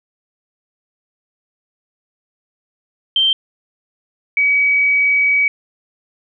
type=tone pair in turn; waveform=sine; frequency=3136 / 2271 Hz; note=G7 / C#7; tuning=0 / +41 cents; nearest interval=tritone; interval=559 cents; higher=first; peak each=-11 dBFS; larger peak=neither; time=3.16-3.33 / 4.37-5.48 s; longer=second; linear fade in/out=2 ms; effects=none